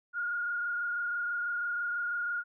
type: tone with frequency modulation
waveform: sine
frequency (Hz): 1425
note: F6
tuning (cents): +34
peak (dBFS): -30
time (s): 0.13-2.44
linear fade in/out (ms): 50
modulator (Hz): 26.1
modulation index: 1.1
effects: none

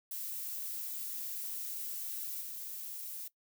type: noise with level steps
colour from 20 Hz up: violet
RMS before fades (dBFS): -40 / -43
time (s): 0.11-3.28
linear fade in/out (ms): 5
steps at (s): 2.41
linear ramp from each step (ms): 10
effects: noise-tail reverb RT60 0.1 s tail -19 dB re dry

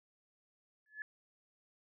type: tone with exponential growth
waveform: sine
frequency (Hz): 1716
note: A6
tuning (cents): -44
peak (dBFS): -36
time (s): 0.86-1.02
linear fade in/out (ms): 1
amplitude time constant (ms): 33
effects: none

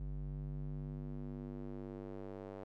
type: tone with band-pass filter sweep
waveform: square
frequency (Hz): 49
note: G1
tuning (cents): 0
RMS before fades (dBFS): -44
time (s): 0-2.64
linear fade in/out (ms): 0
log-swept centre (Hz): 100 to 530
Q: 1.5
effects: none

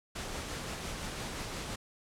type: noise with tremolo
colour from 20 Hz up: pink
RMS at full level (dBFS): -38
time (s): 0.15-1.76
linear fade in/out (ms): 10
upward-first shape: sine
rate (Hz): 5.8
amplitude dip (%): 25
effects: low-pass 9000 Hz 12 dB/octave

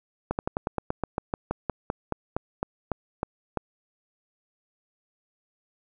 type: slowing click train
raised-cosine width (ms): 1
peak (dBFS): -12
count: 19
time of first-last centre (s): 0.31-3.573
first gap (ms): 79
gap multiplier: 1.09
effects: none

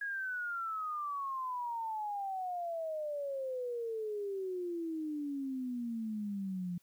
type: exponential sweep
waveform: sine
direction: down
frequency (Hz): 1661.2 to 173.4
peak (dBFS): -35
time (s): 0.01-6.78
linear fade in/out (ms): 5
effects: white hiss -71 dBFS RMS until 6.82 s

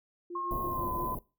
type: tone with tremolo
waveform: sine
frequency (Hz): 349.2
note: F4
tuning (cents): 0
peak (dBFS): -36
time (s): 0.3-1.08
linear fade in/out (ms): 5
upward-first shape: triangle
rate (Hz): 6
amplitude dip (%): 80
type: tone with pitch glide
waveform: sine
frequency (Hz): 1075 to 1016.4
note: C6 to B5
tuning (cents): +47 to +49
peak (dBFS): -32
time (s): 0.35-1.15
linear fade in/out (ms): 5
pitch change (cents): -98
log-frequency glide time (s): 0.65-0.9
type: band-stop noise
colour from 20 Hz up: pink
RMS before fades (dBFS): -38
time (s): 0.51-1.19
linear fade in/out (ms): 2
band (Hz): 800 to 12000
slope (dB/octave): 48
effects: noise-tail reverb RT60 0.3 s tail -21 dB re dry

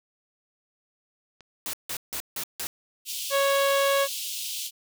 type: clicks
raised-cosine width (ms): 0.2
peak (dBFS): -30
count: 2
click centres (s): 1.407 / 3.408
type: noise bursts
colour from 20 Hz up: white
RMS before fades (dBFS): -32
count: 5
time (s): 1.66-2.67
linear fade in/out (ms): 0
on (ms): 74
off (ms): 160
type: high-pass noise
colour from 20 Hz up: pink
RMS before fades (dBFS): -33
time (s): 3.05-4.71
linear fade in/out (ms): 50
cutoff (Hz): 2800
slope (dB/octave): 48
type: harmonic tone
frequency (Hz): 554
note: C#5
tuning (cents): -1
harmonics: 1 / 2 / 3 / 4 / 5 / 6 / 7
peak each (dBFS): -22 / -27 / -31 / -35 / -35 / -36 / -38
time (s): 3.3-4.08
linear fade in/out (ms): 50
effects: none

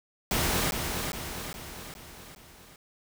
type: noise with echo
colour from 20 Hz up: pink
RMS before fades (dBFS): -27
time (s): 0.31-0.71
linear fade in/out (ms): 2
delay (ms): 410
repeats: 5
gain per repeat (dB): -5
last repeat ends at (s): 2.76
effects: none

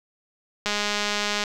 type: click train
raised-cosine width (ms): 0.2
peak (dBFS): -8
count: 162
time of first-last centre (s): 0.66-1.438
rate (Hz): 207
effects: 8-bit

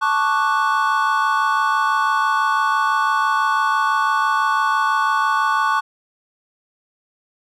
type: chord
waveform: triangle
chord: D major seventh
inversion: second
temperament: equal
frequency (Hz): 880 / 1108.7 / 1174.7 / 1480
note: A5 / C#6 / D6 / F#6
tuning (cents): 0 / 0 / 0 / 0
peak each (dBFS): -20 / -17 / -22 / -20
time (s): 0.01-5.81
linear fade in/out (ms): 20
effects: none

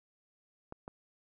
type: clicks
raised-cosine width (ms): 1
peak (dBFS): -29 / -29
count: 2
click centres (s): 0.724 / 0.879
effects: none

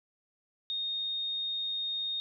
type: tone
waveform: sine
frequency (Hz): 3699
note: A#7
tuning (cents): -14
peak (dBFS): -31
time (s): 0.7-2.2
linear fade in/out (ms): 0
effects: none

